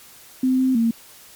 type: tone with pitch steps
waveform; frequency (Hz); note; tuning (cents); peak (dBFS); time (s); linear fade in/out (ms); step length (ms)
sine; 258.3 / 260 / 229.3; C4 / C4 / A#3; -22 / -11 / -28; -15; 0.43-0.91; 5; 160
effects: white hiss -46 dBFS RMS until 1.35 s + MP3 96 kbps